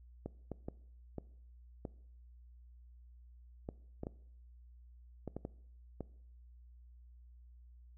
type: clicks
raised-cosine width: 2 ms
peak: -27 dBFS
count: 12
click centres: 0.26 / 0.517 / 0.685 / 1.183 / 1.852 / 3.689 / 4.034 / 4.069 / 5.277 / 5.366 / 5.451 / 6.007 s
effects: noise-tail reverb RT60 0.7 s tail -21 dB re dry + added 60 Hz sine -55 dBFS peak until 7.97 s